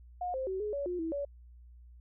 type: tone with pitch steps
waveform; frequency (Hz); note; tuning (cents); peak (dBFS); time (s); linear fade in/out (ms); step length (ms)
sine; 718 / 524 / 378.9 / 420.6 / 565 / 356.6 / 326 / 568; F5 / C5 / F#4 / G#4 / C#5 / F4 / E4 / C#5; +48 / +2 / +41 / +22 / +33 / +36 / -19 / +42; -32; 0.21-1.25; 5; 130
effects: added 60 Hz sine -51 dBFS peak until 2 s